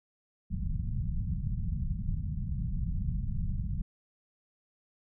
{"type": "low-pass noise", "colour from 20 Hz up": "pink", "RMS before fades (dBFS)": -32, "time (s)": [0.5, 3.82], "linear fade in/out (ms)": 10, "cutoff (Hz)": 190, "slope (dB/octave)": 48, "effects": []}